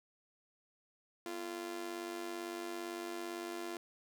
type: tone with amplitude modulation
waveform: sawtooth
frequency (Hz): 344.4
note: F4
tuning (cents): -24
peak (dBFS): -33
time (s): 1.26-3.77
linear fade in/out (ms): 2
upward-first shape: sine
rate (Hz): 97.8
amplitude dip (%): 75
effects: none